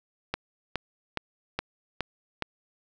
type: click train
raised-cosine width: 0.3 ms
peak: -12 dBFS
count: 6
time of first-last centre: 0.34-2.423 s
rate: 2.4 Hz
effects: none